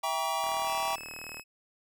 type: chord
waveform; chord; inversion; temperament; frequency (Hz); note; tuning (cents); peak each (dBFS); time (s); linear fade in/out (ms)
square; E diminished seventh; none; just; 659.3 / 791.1 / 949.3 / 1139.2; E5 / G5 / Bb5 / Db6; 0 / +16 / +31 / +47; -37 / -34 / -35 / -35; 0.03-0.96; 10
type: click train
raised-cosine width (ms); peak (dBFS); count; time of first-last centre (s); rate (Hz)
0.5; -29; 38; 0.44-1.396; 38.7
type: tone with pitch glide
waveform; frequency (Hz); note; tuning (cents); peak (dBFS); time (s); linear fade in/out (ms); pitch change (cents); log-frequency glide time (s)
sawtooth; 2637 to 2572; E7 to E7; 0 to -43; -38; 0.64-1.44; 50; -43; 0.9-1.11
effects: none

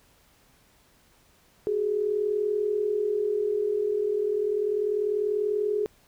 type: tone pair together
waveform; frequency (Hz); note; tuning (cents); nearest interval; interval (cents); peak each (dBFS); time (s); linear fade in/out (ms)
sine; 380 / 420.3; F#4 / G#4; +46 / +21; major second; 175; -30 / -24; 1.67-5.86; 0
effects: pink hiss -61 dBFS RMS until 6.07 s

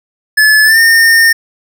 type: tone with pitch glide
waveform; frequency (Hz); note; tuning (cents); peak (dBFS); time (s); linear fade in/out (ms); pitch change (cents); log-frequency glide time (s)
square; 1724 to 1823.4; A6 to A#6; -36 to -39; -5; 0.37-1.33; 10; +97; 0.64-0.79
effects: none

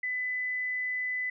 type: tone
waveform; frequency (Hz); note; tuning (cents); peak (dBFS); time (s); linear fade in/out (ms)
sine; 2003; B6; +24; -29; 0.03-1.3; 5
effects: none

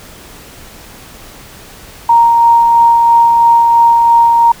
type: tone with tremolo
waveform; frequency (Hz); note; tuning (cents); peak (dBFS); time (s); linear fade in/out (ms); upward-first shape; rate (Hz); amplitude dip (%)
sine; 932.3; A#5; 0; -3; 2.09-4.52; 5; sine; 3; 25
effects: pink hiss -35 dBFS RMS until 4.6 s

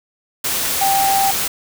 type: tone in noise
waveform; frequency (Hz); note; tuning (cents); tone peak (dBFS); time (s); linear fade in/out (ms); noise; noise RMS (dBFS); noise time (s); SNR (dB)
sine; 784; G5; 0; -14; 0.81-1.31; 5; white; -20; 0.44-1.48; +3
effects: none

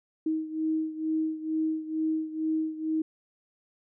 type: beating tone pair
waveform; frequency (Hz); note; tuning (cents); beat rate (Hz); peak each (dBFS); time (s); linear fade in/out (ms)
sine; 315.2 / 317.4; D#4 / D#4; +23 / +35; 2.2; -28 / -32; 0.26-3.02; 5
effects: none

